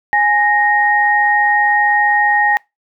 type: tone pair together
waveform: sine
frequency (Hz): 830.6 / 1864.7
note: G#5 / A#6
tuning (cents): 0 / 0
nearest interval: octave + major second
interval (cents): 1400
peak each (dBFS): -13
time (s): 0.13-2.57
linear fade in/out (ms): 0
effects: noise-tail reverb RT60 0.2 s tail -24 dB re dry